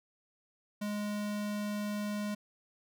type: tone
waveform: square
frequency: 207.7 Hz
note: G#3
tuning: in tune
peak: -34 dBFS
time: 0.81-2.35 s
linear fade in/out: 10 ms
effects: none